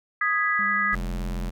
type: chord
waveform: sine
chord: G# minor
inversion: second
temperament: equal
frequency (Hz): 1244.5 / 1661.2 / 1975.5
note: D#6 / G#6 / B6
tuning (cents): 0 / 0 / 0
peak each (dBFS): -25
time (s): 0.21-0.95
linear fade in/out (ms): 5
type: tone with vibrato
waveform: triangle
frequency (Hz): 200.4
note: G3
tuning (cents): +38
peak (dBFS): -33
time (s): 0.59-1.49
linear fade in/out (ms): 0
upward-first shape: square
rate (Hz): 11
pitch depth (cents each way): 14
type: tone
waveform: square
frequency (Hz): 43.65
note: F1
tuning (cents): 0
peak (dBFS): -28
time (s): 0.92-1.51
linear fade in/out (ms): 20
effects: none